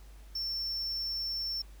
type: tone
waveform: triangle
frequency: 5410 Hz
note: E8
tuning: 44 cents sharp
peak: -31 dBFS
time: 0.35-1.62 s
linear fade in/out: 5 ms
effects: added 50 Hz sine -48 dBFS peak until 1.8 s + pink hiss -61 dBFS RMS until 1.8 s